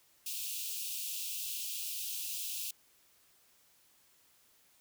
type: high-pass noise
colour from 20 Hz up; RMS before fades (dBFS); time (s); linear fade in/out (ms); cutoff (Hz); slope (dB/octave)
white; -39; 0.26-2.71; 5; 2500; 96
effects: white hiss -67 dBFS RMS until 4.8 s